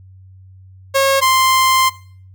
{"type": "tone pair in turn", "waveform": "sawtooth", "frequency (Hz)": [544, 1046.1], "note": ["C#5", "C6"], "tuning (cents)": [-33, -1], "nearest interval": "major seventh", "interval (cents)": 1132, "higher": "second", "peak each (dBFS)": [-7, -7], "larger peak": "neither", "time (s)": [[0.94, 1.21], [1.21, 1.9]], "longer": "second", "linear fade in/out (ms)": 20, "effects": ["noise-tail reverb RT60 0.5 s tail -20 dB re dry", "added 94 Hz sine -39 dBFS peak until 2.34 s"]}